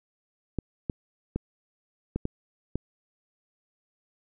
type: clicks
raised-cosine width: 3 ms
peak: -15 dBFS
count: 6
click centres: 0.587 / 0.898 / 1.36 / 2.16 / 2.254 / 2.756 s
effects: none